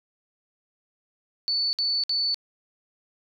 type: tone bursts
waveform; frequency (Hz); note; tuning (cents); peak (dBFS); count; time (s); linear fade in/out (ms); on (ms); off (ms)
sine; 4480; C#8; +18; -22; 3; 1.48-2.344; 0; 250; 57
effects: none